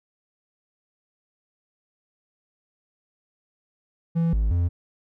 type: tone with pitch steps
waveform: triangle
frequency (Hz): 166.5 / 53.4 / 86.7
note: E3 / G#1 / F2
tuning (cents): +18 / +49 / -12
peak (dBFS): -17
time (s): 4.15-4.69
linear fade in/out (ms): 20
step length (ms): 180
effects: none